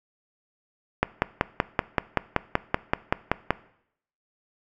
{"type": "click train", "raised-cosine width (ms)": 0.5, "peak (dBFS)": -4, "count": 14, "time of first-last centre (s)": [1.03, 3.506], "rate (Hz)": 5.25, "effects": ["noise-tail reverb RT60 0.7 s tail -19 dB re dry"]}